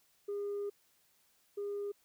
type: tone pair in turn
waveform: sine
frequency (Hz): 406.3 / 406.3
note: G#4 / G#4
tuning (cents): -38 / -38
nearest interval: unison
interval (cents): 0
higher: neither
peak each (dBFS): -33 / -34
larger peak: first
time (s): 0.28-0.7 / 1.57-1.92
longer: first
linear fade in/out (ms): 10
effects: tanh soft clip ceiling -33 dBFS + white hiss -71 dBFS RMS until 2.04 s